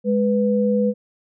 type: tone pair together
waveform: sine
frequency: 207.7 / 494.5 Hz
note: G#3 / B4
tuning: 0 / +2 cents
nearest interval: octave + minor third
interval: 1502 cents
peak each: -18 / -19 dBFS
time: 0.04-0.94 s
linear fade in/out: 50 ms
effects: none